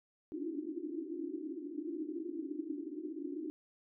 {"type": "band-pass noise", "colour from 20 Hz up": "pink", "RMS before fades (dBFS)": -41, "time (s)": [0.32, 3.5], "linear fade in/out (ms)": 0, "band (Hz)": [280, 360], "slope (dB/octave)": 96, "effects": []}